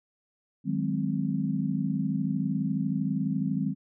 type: chord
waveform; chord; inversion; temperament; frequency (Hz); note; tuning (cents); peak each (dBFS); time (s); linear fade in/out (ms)
sine; Ab dominant seventh; second; equal with one note detuned; 155.56 / 187.91 / 207.7 / 261.6; Eb3 / Gb3 / Ab3 / C4; 0 / +27 / 0 / 0; -31; 0.64-3.75; 50
effects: none